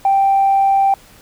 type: tone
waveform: sine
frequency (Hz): 784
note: G5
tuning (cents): 0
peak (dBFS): -9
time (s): 0.05-0.94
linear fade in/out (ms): 2
effects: tanh soft clip ceiling -6 dBFS + pink hiss -45 dBFS RMS until 1.21 s